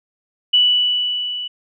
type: tone with level ramp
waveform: sine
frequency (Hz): 2960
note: F#7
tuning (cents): 0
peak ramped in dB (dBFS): -9 to -24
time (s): 0.53-1.48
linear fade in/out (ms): 10
effects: none